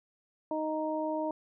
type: harmonic tone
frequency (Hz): 311.1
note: D#4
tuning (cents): 0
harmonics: 1 / 2 / 3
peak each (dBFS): -34 / -33 / -36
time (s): 0.51-1.31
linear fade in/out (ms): 2
effects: none